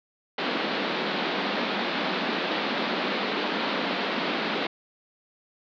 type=band-pass noise; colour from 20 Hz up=pink; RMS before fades=-28 dBFS; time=0.38-4.67 s; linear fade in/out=5 ms; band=190 to 4300 Hz; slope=48 dB/octave; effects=none